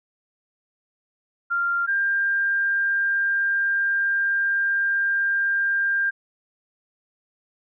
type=tone pair in turn; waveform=sine; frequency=1390 / 1596.1 Hz; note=F6 / G6; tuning=-9 / +31 cents; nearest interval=major second; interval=240 cents; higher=second; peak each=-20 / -19 dBFS; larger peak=second; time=1.5-1.87 / 1.87-6.11 s; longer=second; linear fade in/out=20 ms; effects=none